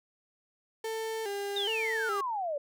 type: tone with vibrato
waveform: 35% pulse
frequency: 423 Hz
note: G#4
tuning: 32 cents sharp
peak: -31 dBFS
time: 0.84-2.21 s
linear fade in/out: 5 ms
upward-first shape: square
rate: 1.2 Hz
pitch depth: 88 cents each way
type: exponential sweep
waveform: sine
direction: down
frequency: 3770 to 554.4 Hz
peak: -30 dBFS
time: 1.56-2.58 s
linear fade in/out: 5 ms
effects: none